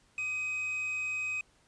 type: tone with quantisation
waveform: triangle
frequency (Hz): 2523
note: D#7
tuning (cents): +23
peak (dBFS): -30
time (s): 0.18-1.41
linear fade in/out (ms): 2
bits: 8
effects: pink hiss -66 dBFS RMS until 1.67 s + resampled to 22050 Hz